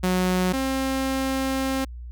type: tone pair in turn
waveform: sawtooth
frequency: 183.2 / 266.2 Hz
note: F#3 / C4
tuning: -17 / +30 cents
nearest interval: tritone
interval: 647 cents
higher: second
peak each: -16 / -19 dBFS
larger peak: first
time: 0.03-0.53 / 0.53-1.85 s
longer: second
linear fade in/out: 10 ms
effects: added 60 Hz sine -34 dBFS peak until 2.11 s